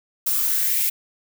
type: noise with high-pass filter sweep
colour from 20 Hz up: violet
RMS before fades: -21 dBFS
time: 0.26-0.9 s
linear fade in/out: 10 ms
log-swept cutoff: 1000 to 2400 Hz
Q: 3.7
effects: none